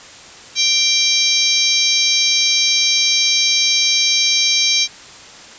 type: harmonic tone with a mistuned harmonic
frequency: 784 Hz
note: G5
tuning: in tune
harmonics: 3 / 4 / 5 / 6 / 7 / 8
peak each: -20 / -22 / -17 / -23 / -19 / -20 dBFS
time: 0.55-4.88 s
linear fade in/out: 50 ms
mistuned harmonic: 4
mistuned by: +23 cents
effects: white hiss -38 dBFS RMS until 5.58 s + resampled to 16000 Hz